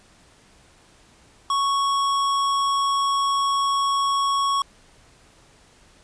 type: tone with hard clipping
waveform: sine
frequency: 1108.7 Hz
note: C#6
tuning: in tune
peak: -21 dBFS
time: 1.5-4.62 s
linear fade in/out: 2 ms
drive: 15 dB
effects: pink hiss -54 dBFS RMS until 6.03 s + resampled to 22050 Hz